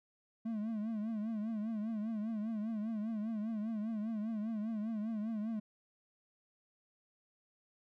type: tone with vibrato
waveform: triangle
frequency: 218 Hz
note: A3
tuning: 16 cents flat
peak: -33 dBFS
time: 0.45-5.6 s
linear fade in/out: 10 ms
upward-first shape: triangle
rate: 5 Hz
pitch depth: 110 cents each way
effects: none